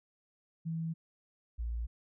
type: tone pair in turn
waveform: sine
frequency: 163.3 / 57.74 Hz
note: E3 / A#1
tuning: -16 / -16 cents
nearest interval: octave + tritone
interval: 1800 cents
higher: first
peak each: -33 / -33 dBFS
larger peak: neither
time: 0.65-0.94 / 1.58-1.87 s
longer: neither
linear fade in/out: 20 ms
effects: none